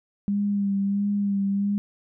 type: tone with vibrato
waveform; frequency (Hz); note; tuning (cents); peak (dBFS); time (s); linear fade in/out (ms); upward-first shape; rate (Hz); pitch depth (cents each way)
sine; 200.5; G3; +39; -21; 0.28-1.78; 0; sine; 1.5; 28
effects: none